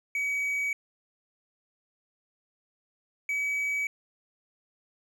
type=tone pair in turn; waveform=triangle; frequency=2269 / 2278 Hz; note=C#7 / C#7; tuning=+40 / +47 cents; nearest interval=unison; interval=7 cents; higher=second; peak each=-25 dBFS; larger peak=neither; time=0.15-0.73 / 3.29-3.87 s; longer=neither; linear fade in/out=2 ms; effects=none